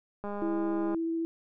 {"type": "click train", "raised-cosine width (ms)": 1, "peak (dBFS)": -24, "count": 145, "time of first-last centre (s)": [0.24, 0.946], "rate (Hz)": 204}
{"type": "tone with vibrato", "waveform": "sine", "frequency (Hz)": 329.6, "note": "E4", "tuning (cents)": 0, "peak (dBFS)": -28, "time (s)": [0.42, 1.25], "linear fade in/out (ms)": 0, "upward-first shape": "sine", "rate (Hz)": 14, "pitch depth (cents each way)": 8}
{"effects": []}